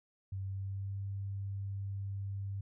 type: tone with pitch glide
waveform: sine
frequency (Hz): 96.5 to 98.64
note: G2 to G2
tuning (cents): -27 to +11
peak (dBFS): -36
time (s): 0.32-2.61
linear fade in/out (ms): 5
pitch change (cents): +38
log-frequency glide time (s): 0.43-0.98
effects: none